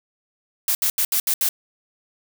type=noise bursts at uneven times; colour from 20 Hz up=blue; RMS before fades=-20 dBFS; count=6; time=0.68-0.75 / 0.82-0.9 / 0.98-1.05 / 1.12-1.2 / 1.27-1.34 / 1.41-1.49 s; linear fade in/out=2 ms; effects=none